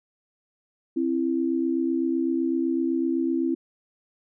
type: tone pair together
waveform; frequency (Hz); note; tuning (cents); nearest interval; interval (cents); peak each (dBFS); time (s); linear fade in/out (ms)
sine; 264.9 / 332.8; C4 / E4; +22 / +17; major third; 395; -25 / -24; 0.96-3.55; 10
effects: none